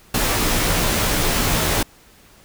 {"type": "noise with comb filter", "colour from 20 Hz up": "pink", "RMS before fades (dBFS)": -19, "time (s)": [0.14, 1.83], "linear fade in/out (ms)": 5, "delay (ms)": 15, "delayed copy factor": -0.65, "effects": ["pink hiss -50 dBFS RMS until 2.44 s"]}